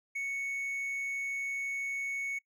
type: tone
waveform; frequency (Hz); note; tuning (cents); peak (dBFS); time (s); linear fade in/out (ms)
triangle; 2217; C#7; 0; -31; 0.15-2.39; 10
effects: noise-tail reverb RT60 0.1 s tail -24 dB re dry